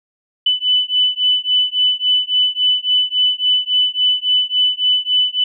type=beating tone pair; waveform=sine; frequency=2994 / 2997.6 Hz; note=F#7 / F#7; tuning=+20 / +22 cents; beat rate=3.6 Hz; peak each=-16 / -16 dBFS; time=0.46-5.44 s; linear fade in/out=5 ms; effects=none